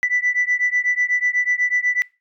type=beating tone pair; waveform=sine; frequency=1975.5 / 1983.6 Hz; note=B6 / B6; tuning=0 / +7 cents; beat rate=8.1 Hz; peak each=-19 dBFS; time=0.03-2.02 s; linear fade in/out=0 ms; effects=noise-tail reverb RT60 0.3 s tail -24 dB re dry + tanh soft clip ceiling -11 dBFS